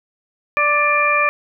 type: harmonic tone with a mistuned harmonic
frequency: 587.3 Hz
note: D5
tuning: in tune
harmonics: 1 / 2 / 3 / 4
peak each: -22 / -17 / -22 / -17 dBFS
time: 0.57-1.29 s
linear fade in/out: 0 ms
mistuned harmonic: 4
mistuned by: +25 cents
effects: none